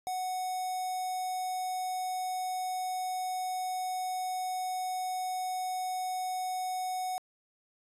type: tone with notch filter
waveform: square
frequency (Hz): 740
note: F#5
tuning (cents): 0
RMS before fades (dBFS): -34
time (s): 0.07-7.18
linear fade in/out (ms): 0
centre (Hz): 2700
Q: 0.86
effects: resampled to 32000 Hz